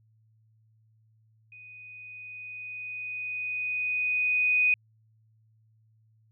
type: tone with level ramp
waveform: sine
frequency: 2489 Hz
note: D#7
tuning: in tune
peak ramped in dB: -46 to -19 dBFS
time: 1.52-4.74 s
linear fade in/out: 2 ms
effects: added 110 Hz sine -61 dBFS peak until 6.31 s